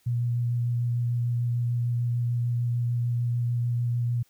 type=tone with vibrato; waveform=sine; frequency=120 Hz; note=B2; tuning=49 cents flat; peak=-23 dBFS; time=0.06-4.23 s; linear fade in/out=10 ms; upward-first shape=square; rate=6.7 Hz; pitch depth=9 cents each way; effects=white hiss -65 dBFS RMS until 4.29 s